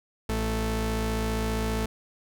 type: tone pair together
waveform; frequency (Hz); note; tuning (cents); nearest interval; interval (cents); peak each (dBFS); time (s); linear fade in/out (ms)
sawtooth; 55 / 220; A1 / A3; 0 / 0; 2 octaves; 2400; -24; 0.29-1.86; 5
effects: none